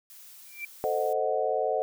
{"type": "noise", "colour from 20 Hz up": "blue", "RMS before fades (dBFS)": -49, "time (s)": [0.1, 1.13], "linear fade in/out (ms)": 0}
{"type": "tone with exponential growth", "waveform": "sine", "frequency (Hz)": 2349, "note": "D7", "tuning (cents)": 0, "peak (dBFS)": -30, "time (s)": [0.45, 0.65], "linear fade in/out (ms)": 5, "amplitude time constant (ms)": 43}
{"type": "chord", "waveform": "sine", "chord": "A diminished seventh", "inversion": "none", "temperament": "equal with one note detuned", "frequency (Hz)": [442.5, 523.3, 622.3, 740], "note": ["A4", "C5", "Eb5", "Gb5"], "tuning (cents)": [10, 0, 0, 0], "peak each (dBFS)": -30, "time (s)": [0.84, 1.82], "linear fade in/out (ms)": 0}
{"effects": []}